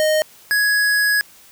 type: tone pair in turn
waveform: square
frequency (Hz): 619 / 1671.3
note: D#5 / G#6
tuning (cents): -9 / +10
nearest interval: octave + perfect fourth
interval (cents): 1719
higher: second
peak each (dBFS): -15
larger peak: neither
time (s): 0-0.22 / 0.51-1.21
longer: second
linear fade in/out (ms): 0
effects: white hiss -47 dBFS RMS until 1.51 s